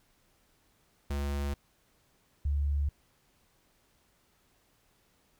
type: tone pair in turn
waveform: square / sine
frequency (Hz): 70.8 / 71.66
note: C#2 / D2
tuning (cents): +37 / -42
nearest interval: unison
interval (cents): 21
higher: second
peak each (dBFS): -31 / -26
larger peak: second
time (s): 1.1-1.54 / 2.45-2.89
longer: neither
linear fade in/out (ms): 5
effects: pink hiss -69 dBFS RMS until 5.39 s